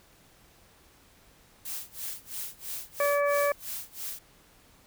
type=noise with tremolo; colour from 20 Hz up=blue; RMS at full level=-35 dBFS; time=1.65-4.19 s; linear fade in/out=5 ms; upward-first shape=sine; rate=3 Hz; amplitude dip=95%
type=harmonic tone; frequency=574 Hz; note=D5; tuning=40 cents flat; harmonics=1 / 2 / 3 / 4; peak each=-24 / -30 / -34 / -36 dBFS; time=3-3.52 s; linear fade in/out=2 ms
effects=pink hiss -59 dBFS RMS until 4.86 s